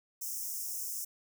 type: high-pass noise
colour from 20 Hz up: white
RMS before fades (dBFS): -38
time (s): 0.21-1.05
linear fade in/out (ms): 10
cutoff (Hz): 5300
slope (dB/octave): 96
effects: none